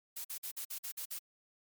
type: noise bursts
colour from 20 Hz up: blue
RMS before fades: -41 dBFS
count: 8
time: 0.16-1.191 s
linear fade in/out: 10 ms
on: 86 ms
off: 49 ms
effects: MP3 96 kbps